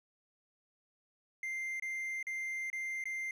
triangle tone with dropouts, 2093 Hz, C7, in tune, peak -34 dBFS, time 1.43-3.31 s, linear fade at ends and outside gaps 2 ms, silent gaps 1.798-1.823 / 2.228-2.268 / 2.701-2.729 / 3.04-3.055 s, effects none

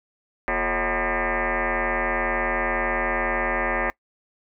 sine tone with frequency modulation, 629 Hz, D#5, 19 cents sharp, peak -21 dBFS, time 0.48-3.9 s, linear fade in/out 0 ms, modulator 196 Hz, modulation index 7.7, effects noise-tail reverb RT60 0.1 s tail -22 dB re dry

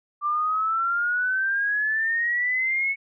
sine exponential sweep, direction up, 1174.7 to 2217 Hz, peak -21 dBFS, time 0.21-2.96 s, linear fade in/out 50 ms, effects none

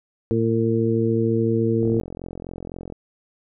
harmonic tone, 113.7 Hz, A#2, 43 cents flat, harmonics 1 / 2 / 3 / 4, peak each -23 / -23 / -23 / -23 dBFS, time 0.31-2 s, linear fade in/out 0 ms
click train, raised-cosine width 2 ms, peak -20 dBFS, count 49, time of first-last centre 1.83-2.923 s, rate 43.9 Hz
effects none

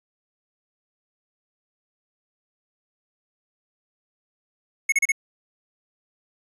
square tone bursts, 2189 Hz, C#7, 22 cents flat, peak -17 dBFS, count 4, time 4.89-5.12 s, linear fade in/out 5 ms, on 32 ms, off 34 ms, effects resampled to 24000 Hz

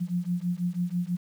sine beating tone pair, 173.7 / 179.8 Hz, F3 / F#3, -9 / -49 cents, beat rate 6.1 Hz, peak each -29 dBFS, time 0-1.17 s, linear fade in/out 20 ms, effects 9-bit

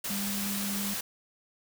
sine tone in noise, 200.7 Hz, G3, 41 cents sharp, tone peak -33 dBFS, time 0.1-0.94 s, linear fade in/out 5 ms, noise white, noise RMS -34 dBFS, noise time 0.04-1.01 s, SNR -2 dB, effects none

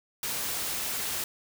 white noise, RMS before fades -32 dBFS, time 0.23-1.24 s, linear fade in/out 2 ms, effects none

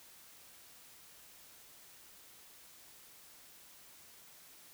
silence, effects white hiss -58 dBFS RMS until 4.73 s

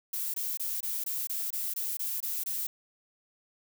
violet noise bursts, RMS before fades -33 dBFS, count 11, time 0.13-2.67 s, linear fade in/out 5 ms, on 210 ms, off 23 ms, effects none

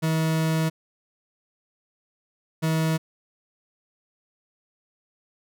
40% pulse tone pair in turn, 160 / 160 Hz, D#3 / D#3, +49 / +49 cents, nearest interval unison, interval 0 cents, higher neither, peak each -20 dBFS, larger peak neither, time 0.02-0.7 / 2.62-2.98 s, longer first, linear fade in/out 20 ms, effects none

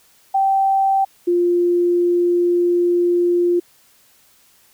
sine tone pair in turn, 778 / 350 Hz, G5 / F4, -13 / +4 cents, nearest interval octave + major second, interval 1383 cents, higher first, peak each -13 dBFS, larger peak neither, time 0.34-1.05 / 1.27-3.6 s, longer second, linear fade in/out 10 ms, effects white hiss -54 dBFS RMS until 4.73 s

